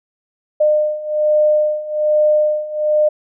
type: beating tone pair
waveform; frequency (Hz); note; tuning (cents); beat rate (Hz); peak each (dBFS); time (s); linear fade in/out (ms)
sine; 605 / 606.2; D#5 / D#5; -49 / -45; 1.2; -17 / -14; 0.6-3.09; 10
effects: none